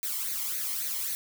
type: noise with flanger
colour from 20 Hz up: blue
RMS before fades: -32 dBFS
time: 0.03-1.15 s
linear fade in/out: 0 ms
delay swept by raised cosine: 0.47 to 0.98 ms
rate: 3.7 Hz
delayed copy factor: +0.7
effects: none